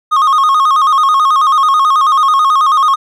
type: tone with vibrato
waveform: triangle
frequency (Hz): 1162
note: D6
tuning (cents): -19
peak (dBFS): -5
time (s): 0.11-2.96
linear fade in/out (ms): 20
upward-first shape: square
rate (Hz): 9.2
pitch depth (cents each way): 110
effects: none